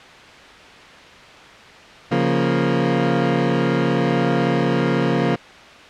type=chord; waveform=20% pulse; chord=Bb minor; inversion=first; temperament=equal; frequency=138.59 / 174.61 / 233.1 Hz; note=Db3 / F3 / Bb3; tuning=0 / 0 / 0 cents; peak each=-16 dBFS; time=2.11-5.36 s; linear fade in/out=10 ms; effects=white hiss -41 dBFS RMS until 5.89 s + low-pass 3000 Hz 12 dB/octave